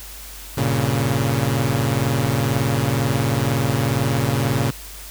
sawtooth chord, G diminished, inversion none, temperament equal, 98 / 116.54 / 138.59 Hz, G2 / Bb2 / Db3, 0 / 0 / 0 cents, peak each -23 / -17 / -17 dBFS, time 0.57-4.71 s, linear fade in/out 10 ms, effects added 50 Hz sine -38 dBFS peak until 5.1 s + white hiss -38 dBFS RMS until 5.1 s

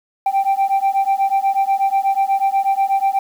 sine beating tone pair, 779 / 787.2 Hz, G5 / G5, -11 / +7 cents, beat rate 8.2 Hz, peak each -15 dBFS, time 0.26-3.19 s, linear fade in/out 5 ms, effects tanh soft clip ceiling -11 dBFS + 7-bit

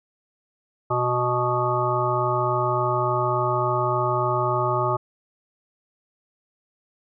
harmonic tone, 123.47 Hz, B2, in tune, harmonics 1 / 3 / 5 / 7 / 9 / 10, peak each -27 / -27 / -27 / -27 / -27 / -27 dBFS, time 0.9-4.97 s, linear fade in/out 10 ms, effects none

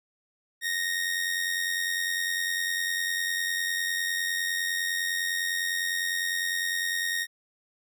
sawtooth tone with amplitude modulation, 1860 Hz, A#6, 4 cents flat, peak -21 dBFS, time 0.61-7.27 s, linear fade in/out 50 ms, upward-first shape sine, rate 89.9 Hz, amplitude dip 50%, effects none

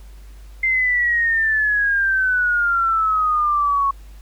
sine exponential sweep, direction down, 2093 to 1100 Hz, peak -15 dBFS, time 0.63-3.91 s, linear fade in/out 5 ms, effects added 50 Hz sine -37 dBFS peak until 4.21 s + pink hiss -53 dBFS RMS until 4.21 s

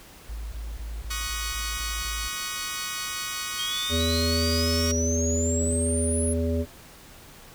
sine tone bursts, 54.2 Hz, A1, 25 cents flat, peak -31 dBFS, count 8, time 0.29-2.277 s, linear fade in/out 5 ms, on 230 ms, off 21 ms
10% pulse chord, D# minor seventh, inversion third, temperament equal with one note detuned, 1108.7 / 1244.5 / 1480 / 1897.2 Hz, C#6 / D#6 / F#6 / A#6, 0 / 0 / 0 / +30 cents, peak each -27 dBFS, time 1.1-4.92 s, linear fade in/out 10 ms
sine exponential sweep, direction up, 3176 to 10650 Hz, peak -28 dBFS, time 3.58-6.34 s, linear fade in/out 20 ms
harmonic tone, 82.41 Hz, E2, in tune, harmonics 1 / 3 / 5 / 7, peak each -25 / -28 / -31 / -32 dBFS, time 3.89-6.66 s, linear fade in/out 50 ms
effects pink hiss -48 dBFS RMS until 7.54 s

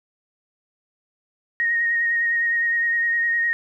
sine tone with vibrato, 1867 Hz, A#6, 2 cents sharp, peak -18 dBFS, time 1.6-3.53 s, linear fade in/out 0 ms, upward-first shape sine, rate 9.8 Hz, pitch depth 20 cents each way, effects 10-bit

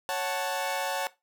sawtooth chord, F# minor, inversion second, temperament equal, 554.4 / 740 / 880 Hz, C#5 / F#5 / A5, 0 / 0 / 0 cents, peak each -29 dBFS, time 0.09-1.07 s, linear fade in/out 0 ms, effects noise-tail reverb RT60 0.2 s tail -17 dB re dry

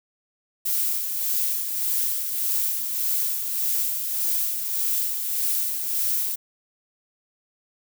violet noise with tremolo, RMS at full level -23 dBFS, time 0.65-6.36 s, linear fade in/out 10 ms, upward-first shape sine, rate 1.7 Hz, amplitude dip 45%, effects none

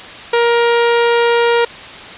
sawtooth tone, 470.9 Hz, A#4, 18 cents sharp, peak -6 dBFS, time 0.33-1.65 s, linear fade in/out 5 ms, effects white hiss -31 dBFS RMS until 2.17 s + resampled to 8000 Hz

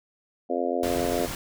harmonic tone, 87.1 Hz, F2, 4 cents flat, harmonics 3 / 4 / 5 / 6 / 7 / 8, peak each -31 / -31 / -31 / -31 / -31 / -31 dBFS, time 0.49-1.27 s, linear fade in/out 20 ms
pink noise, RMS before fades -33 dBFS, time 0.83-1.35 s, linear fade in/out 2 ms
effects none

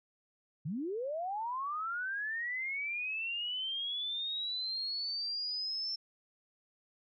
sine linear sweep, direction up, 131.7 to 5380 Hz, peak -34 dBFS, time 0.65-5.96 s, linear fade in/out 10 ms, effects none

